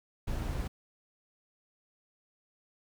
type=noise; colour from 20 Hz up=brown; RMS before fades=-34 dBFS; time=0.27-0.68 s; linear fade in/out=10 ms; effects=none